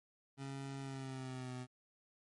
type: tone with pitch glide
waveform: 25% pulse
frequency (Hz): 136.9 to 126.27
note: C#3 to B2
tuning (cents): -21 to +39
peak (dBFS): -39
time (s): 0.37-1.67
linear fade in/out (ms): 50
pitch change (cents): -140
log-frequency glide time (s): 0.8-1.54
effects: MP3 48 kbps